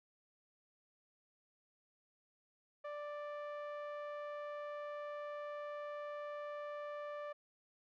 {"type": "tone with low-pass filter", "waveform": "sawtooth", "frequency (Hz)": 588, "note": "D5", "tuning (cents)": 2, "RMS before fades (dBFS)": -45, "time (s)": [2.84, 7.33], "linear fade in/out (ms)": 10, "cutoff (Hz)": 1500, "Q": 0.99, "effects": []}